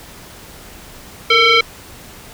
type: tone with frequency modulation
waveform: sine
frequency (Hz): 463.4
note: A#4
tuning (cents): -10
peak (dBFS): -8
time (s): 1.3-1.61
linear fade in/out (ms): 5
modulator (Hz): 900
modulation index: 3.6
effects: pink hiss -38 dBFS RMS until 2.33 s